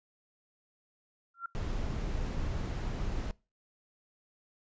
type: tone with exponential growth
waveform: sine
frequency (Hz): 1373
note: F6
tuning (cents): -30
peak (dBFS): -31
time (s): 1.34-1.46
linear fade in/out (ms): 5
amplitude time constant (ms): 26
type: noise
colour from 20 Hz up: brown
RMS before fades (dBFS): -34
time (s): 1.55-3.31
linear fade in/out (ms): 0
effects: noise-tail reverb RT60 0.3 s tail -23 dB re dry + resampled to 16000 Hz